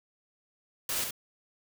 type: noise with echo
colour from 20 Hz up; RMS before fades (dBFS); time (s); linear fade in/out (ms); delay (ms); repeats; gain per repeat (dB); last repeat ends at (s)
white; -32; 0.89-1.04; 2; 68; 1; -4; 1.108
effects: none